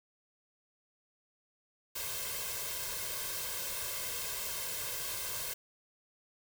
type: noise with comb filter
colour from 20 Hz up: white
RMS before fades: -38 dBFS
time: 1.95-5.54 s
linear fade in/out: 10 ms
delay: 1.9 ms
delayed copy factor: +0.9
effects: none